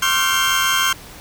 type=tone cluster; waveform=30% pulse; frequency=1063 / 1153 / 1371 / 1550 / 3186 Hz; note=C6 / D6 / F6 / G6 / G7; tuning=+27 / -32 / -32 / -20 / +27 cents; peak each=-19 / -24 / -20 / -18 / -18 dBFS; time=0.02-0.93 s; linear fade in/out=5 ms; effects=pink hiss -39 dBFS RMS until 1.2 s